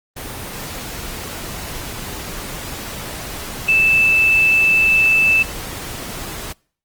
sine tone in noise, 2637 Hz, E7, in tune, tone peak -11 dBFS, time 3.68-5.43 s, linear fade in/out 10 ms, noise pink, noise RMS -29 dBFS, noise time 0.16-6.53 s, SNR +15 dB, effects noise-tail reverb RT60 0.5 s tail -26 dB re dry + Opus 24 kbps

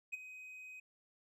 triangle tone with ADSR envelope, 2516 Hz, D#7, 19 cents sharp, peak -34 dBFS, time 0.12-0.8 s, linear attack 19 ms, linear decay 19 ms, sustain -13 dB, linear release 6 ms, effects resampled to 32000 Hz

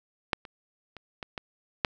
clicks, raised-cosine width 0.3 ms, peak -8 / -27 / -27 / -20 / -18 / -7 dBFS, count 6, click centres 0.332 / 0.452 / 0.967 / 1.228 / 1.378 / 1.848 s, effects none

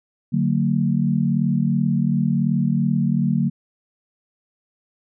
sine chord, D augmented, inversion none, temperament equal with one note detuned, 146.83 / 185 / 227.8 Hz, D3 / F#3 / A#3, 0 / 0 / -40 cents, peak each -21 dBFS, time 0.32-3.5 s, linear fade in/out 20 ms, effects none

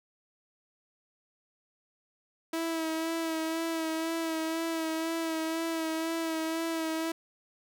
sawtooth tone with vibrato, 324.9 Hz, E4, 25 cents flat, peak -26 dBFS, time 2.53-7.12 s, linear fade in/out 5 ms, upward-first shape sine, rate 2 Hz, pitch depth 28 cents each way, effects none

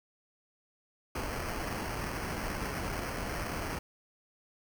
pink noise with sample-and-hold, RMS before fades -36 dBFS, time 1.15-3.79 s, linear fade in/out 5 ms, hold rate 3675 Hz, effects none

